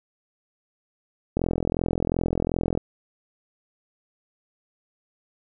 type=click train; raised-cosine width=2 ms; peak=-10 dBFS; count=61; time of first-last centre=1.37-2.775 s; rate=42.7 Hz; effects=none